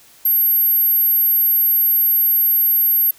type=tone; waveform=sine; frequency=12580 Hz; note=G9; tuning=5 cents sharp; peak=-12 dBFS; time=0.25-3.11 s; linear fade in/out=5 ms; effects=white hiss -48 dBFS RMS until 3.18 s